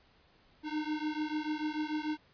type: beating tone pair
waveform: square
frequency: 302.6 / 309.4 Hz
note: D#4 / D#4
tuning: -48 / -10 cents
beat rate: 6.8 Hz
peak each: -36 / -37 dBFS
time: 0.63-2.18 s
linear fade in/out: 50 ms
effects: pink hiss -65 dBFS RMS until 2.33 s + resampled to 11025 Hz